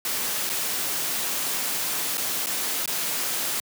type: noise with dropouts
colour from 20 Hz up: white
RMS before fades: -27 dBFS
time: 0.05-3.6 s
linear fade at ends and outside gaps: 1 ms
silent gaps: 0.493-0.499 / 2.172-2.179 / 2.461-2.469 / 2.859-2.876 s
effects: high-pass 150 Hz 12 dB/octave